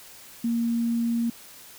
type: tone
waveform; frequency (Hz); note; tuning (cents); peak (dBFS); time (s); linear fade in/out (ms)
sine; 233.1; A#3; 0; -22; 0.44-1.3; 5
effects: white hiss -47 dBFS RMS until 1.78 s